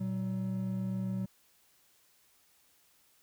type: tone pair together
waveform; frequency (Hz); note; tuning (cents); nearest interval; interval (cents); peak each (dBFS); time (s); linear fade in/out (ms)
triangle; 118.7 / 188.63; A#2 / F#3; +32 / +34; minor sixth; 802; -35 / -31; 0-1.26; 10
effects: white hiss -67 dBFS RMS until 3.22 s